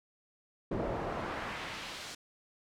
brown noise with band-pass filter sweep, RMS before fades -38 dBFS, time 0.71-2.15 s, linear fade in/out 5 ms, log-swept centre 440 to 5600 Hz, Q 0.91, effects none

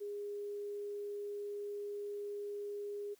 sine tone, 409.7 Hz, G#4, 24 cents flat, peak -39 dBFS, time 0-3.15 s, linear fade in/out 20 ms, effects white hiss -69 dBFS RMS until 3.19 s

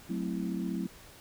sine chord, F# half-diminished seventh, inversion none, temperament equal, 185 / 220 / 261.6 / 329.6 Hz, F#3 / A3 / C4 / E4, 0 / 0 / 0 / 0 cents, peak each -34 / -37 / -38 / -38 dBFS, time 0.09-0.87 s, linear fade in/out 10 ms, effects pink hiss -53 dBFS RMS until 1.2 s

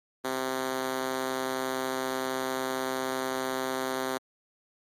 5% pulse tone with high-pass filter, 130.81 Hz, C3, in tune, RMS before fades -31 dBFS, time 0.24-4.18 s, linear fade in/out 10 ms, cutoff 300 Hz, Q 1.7, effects MP3 64 kbps

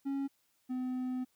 triangle tone pair in turn, 275.4 / 254.1 Hz, C#4 / B3, -11 / +49 cents, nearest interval minor second, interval 140 cents, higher first, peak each -30 / -31 dBFS, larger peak first, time 0.05-0.28 / 0.69-1.25 s, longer second, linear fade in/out 20 ms, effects white hiss -74 dBFS RMS until 1.35 s

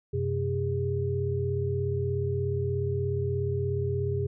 sine tone cluster, 92.8 / 129.6 / 405.9 Hz, F#2 / C3 / G#4, +6 / -16 / -40 cents, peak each -30 dBFS, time 0.13-4.27 s, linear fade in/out 10 ms, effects none

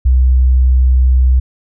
sine tone, 63.7 Hz, C2, 46 cents flat, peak -6 dBFS, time 0.05-1.4 s, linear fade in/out 10 ms, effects none

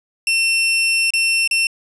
sawtooth tone with dropouts, 2700 Hz, E7, 41 cents sharp, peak -11 dBFS, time 0.27-1.67 s, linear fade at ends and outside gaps 2 ms, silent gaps 1.105-1.136 / 1.476-1.511 s, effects resampled to 24000 Hz + 8-bit

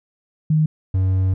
sine / triangle tone pair in turn, 155.4 / 94.11 Hz, D#3 / F#2, -2 / +30 cents, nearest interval major sixth, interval 868 cents, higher first, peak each -13 dBFS, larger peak neither, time 0.5-0.66 / 0.94-1.34 s, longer second, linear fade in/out 5 ms, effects none

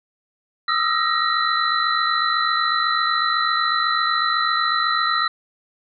sine tone cluster, 1229 / 1303 / 1351 / 1884 / 4007 Hz, D#6 / E6 / E6 / A#6 / B7, -22 / -20 / +42 / +18 / +24 cents, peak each -24 dBFS, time 0.68-5.28 s, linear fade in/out 5 ms, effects none

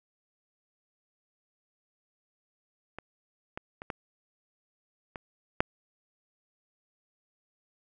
clicks, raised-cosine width 0.5 ms, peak -24 / -21 / -25 / -18 / -23 / -7 dBFS, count 6, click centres 2.986 / 3.575 / 3.819 / 3.902 / 5.158 / 5.605 s, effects none

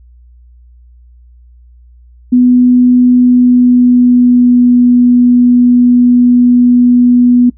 sine tone with pitch glide, 248.1 to 245 Hz, B3 to B3, +8 to -14 cents, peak -3 dBFS, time 2.32-7.5 s, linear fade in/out 10 ms, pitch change -22 cents, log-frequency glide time 3.11-4.77 s, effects noise-tail reverb RT60 0.1 s tail -20 dB re dry + added 60 Hz sine -37 dBFS peak until 7.57 s

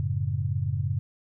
sine chord, F# minor, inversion none, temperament equal, 92.5 / 110 / 138.59 Hz, F#2 / A2 / C#3, 0 / 0 / 0 cents, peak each -29 dBFS, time 0-0.99 s, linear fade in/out 0 ms, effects none

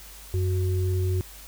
sine tone pair together, 92.2 / 368.8 Hz, F#2 / F#4, -6 / -6 cents, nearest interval 2 octaves, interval 2400 cents, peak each -22 / -31 dBFS, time 0.34-1.21 s, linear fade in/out 0 ms, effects added 50 Hz sine -46 dBFS peak until 1.47 s + white hiss -46 dBFS RMS until 1.47 s

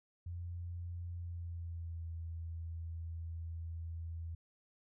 sine tone with pitch glide, 86.8 to 82.78 Hz, F2 to E2, -10 to +8 cents, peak -40 dBFS, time 0.26-4.35 s, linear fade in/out 5 ms, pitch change -82 cents, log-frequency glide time 1.15-2.08 s, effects none

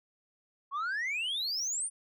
sine exponential sweep, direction up, 1072 to 9540 Hz, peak -28 dBFS, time 0.71-1.9 s, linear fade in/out 50 ms, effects tanh soft clip ceiling -30 dBFS

